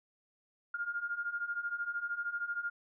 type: beating tone pair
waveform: sine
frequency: 1404 / 1417 Hz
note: F6 / F6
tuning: +9 / +25 cents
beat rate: 13 Hz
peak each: -39 / -36 dBFS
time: 0.74-2.7 s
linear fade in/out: 5 ms
effects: none